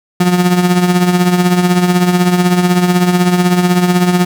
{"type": "tone with tremolo", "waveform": "35% pulse", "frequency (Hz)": 178.8, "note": "F3", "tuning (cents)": 41, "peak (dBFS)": -4, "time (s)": [0.2, 4.25], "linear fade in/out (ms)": 5, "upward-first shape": "triangle", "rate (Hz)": 16, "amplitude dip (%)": 65, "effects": []}